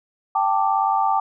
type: chord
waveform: sine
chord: G suspended second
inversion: none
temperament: just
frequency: 784 / 882 / 1176 Hz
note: G5 / A5 / D6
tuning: 0 / +4 / +2 cents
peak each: -20 / -21 / -23 dBFS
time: 0.35-1.2 s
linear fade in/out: 5 ms
effects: none